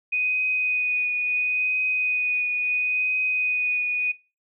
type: tone with vibrato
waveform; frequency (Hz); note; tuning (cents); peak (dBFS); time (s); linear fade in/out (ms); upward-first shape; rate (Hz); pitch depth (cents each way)
sine; 2489; D#7; 0; -21; 0.12-4.12; 10; triangle; 0.73; 17
effects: noise-tail reverb RT60 0.3 s tail -21 dB re dry